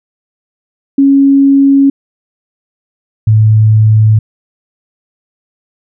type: tone pair in turn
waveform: sine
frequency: 276 / 108.71 Hz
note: C#4 / A2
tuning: -7 / -20 cents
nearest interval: octave + major third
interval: 1613 cents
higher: first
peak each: -3 dBFS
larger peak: neither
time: 0.98-1.9 / 3.27-4.19 s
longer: neither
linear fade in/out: 5 ms
effects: none